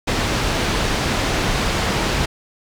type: low-pass noise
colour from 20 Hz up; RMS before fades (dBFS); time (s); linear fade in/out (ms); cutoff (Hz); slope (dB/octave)
pink; -20; 0.07-2.26; 10; 5400; 12
effects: none